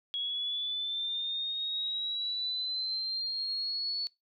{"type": "linear sweep", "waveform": "sine", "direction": "up", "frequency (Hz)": [3322, 4435], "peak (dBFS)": -31, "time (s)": [0.14, 4.07], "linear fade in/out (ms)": 0, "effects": ["noise-tail reverb RT60 0.2 s tail -22 dB re dry"]}